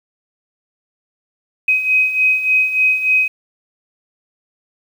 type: beating tone pair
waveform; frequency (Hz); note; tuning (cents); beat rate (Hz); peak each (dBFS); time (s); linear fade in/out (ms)
sine; 2521 / 2524.4; D#7 / D#7; +22 / +24; 3.4; -19 / -13; 1.68-3.28; 5
effects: 7-bit